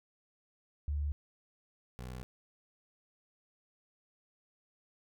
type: tone pair in turn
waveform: sine / 20% pulse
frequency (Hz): 73 / 62.76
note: D2 / B1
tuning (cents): -10 / +28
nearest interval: minor third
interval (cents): 262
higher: first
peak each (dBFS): -31 / -37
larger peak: first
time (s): 0.88-1.12 / 1.99-2.23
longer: neither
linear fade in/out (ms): 0
effects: none